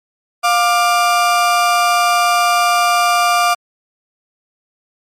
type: tone pair together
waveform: 35% pulse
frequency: 705 / 1185.7 Hz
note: F5 / D6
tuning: +16 / +16 cents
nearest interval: major sixth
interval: 900 cents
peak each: -12 dBFS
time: 0.43-3.55 s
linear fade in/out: 20 ms
effects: low-pass 12000 Hz 12 dB/octave + MP3 96 kbps